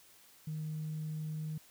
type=tone; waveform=sine; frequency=155.2 Hz; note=D#3; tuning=4 cents flat; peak=-35 dBFS; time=0.47-1.58 s; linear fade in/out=5 ms; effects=tanh soft clip ceiling -32 dBFS + white hiss -61 dBFS RMS until 1.7 s